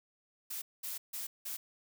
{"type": "noise bursts at uneven times", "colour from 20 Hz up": "blue", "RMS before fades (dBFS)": -40, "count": 4, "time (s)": [[0.5, 0.62], [0.83, 0.98], [1.13, 1.27], [1.45, 1.57]], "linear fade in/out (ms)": 10, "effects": []}